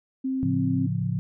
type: tone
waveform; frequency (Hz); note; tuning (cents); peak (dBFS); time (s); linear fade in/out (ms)
sine; 263.4; C4; +12; -24; 0.24-0.87; 10
type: chord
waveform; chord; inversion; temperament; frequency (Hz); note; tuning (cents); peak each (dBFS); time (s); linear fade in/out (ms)
sine; A augmented; none; equal; 110 / 138.59 / 174.61; A2 / C#3 / E#3; 0 / 0 / 0; -28; 0.43-1.19; 0
effects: none